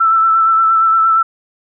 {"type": "tone with vibrato", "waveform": "sine", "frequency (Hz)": 1328, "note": "E6", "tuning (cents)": 12, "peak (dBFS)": -8, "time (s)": [0, 1.23], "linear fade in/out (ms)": 10, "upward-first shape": "sine", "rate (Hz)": 8.6, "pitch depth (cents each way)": 23, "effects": []}